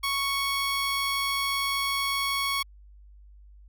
15% pulse tone, 1108.7 Hz, C#6, in tune, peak -19 dBFS, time 0.03-2.63 s, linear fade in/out 10 ms, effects added 50 Hz sine -48 dBFS peak until 3.68 s

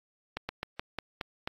slowing click train, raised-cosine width 0.3 ms, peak -17 dBFS, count 7, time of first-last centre 0.37-1.475 s, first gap 120 ms, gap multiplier 1.17, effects AAC 32 kbps

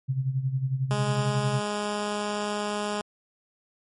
sine tone with tremolo, 132.3 Hz, C3, 20 cents sharp, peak -21 dBFS, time 0.08-1.61 s, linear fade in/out 20 ms, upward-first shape sine, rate 11 Hz, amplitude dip 70%
10% pulse tone, 207.7 Hz, G#3, in tune, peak -19 dBFS, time 0.91-3.01 s, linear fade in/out 0 ms
effects MP3 48 kbps

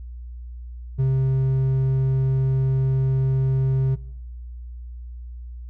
sine tone with hard clipping, 132.6 Hz, C3, 23 cents sharp, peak -18 dBFS, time 0.98-3.96 s, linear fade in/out 20 ms, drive 3 dB, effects noise-tail reverb RT60 1.0 s tail -23 dB re dry + added 60 Hz sine -33 dBFS peak until 5.69 s

